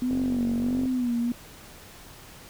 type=tone with vibrato; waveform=sine; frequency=246.8 Hz; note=B3; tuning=1 cent flat; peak=-23 dBFS; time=0.02-1.32 s; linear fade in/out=2 ms; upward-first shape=sine; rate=1.5 Hz; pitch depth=80 cents each way
type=click train; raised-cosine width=2 ms; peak=-22 dBFS; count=36; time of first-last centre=0.11-0.856 s; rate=46.9 Hz
effects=pink hiss -47 dBFS RMS until 2.49 s